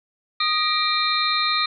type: tone cluster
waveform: sine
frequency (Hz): 1238 / 1891 / 2364 / 3701 / 4129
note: D#6 / A#6 / D7 / A#7 / C8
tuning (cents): -9 / +24 / +11 / -13 / -24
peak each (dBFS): -23 / -30 / -27 / -25 / -24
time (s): 0.4-1.66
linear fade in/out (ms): 5
effects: none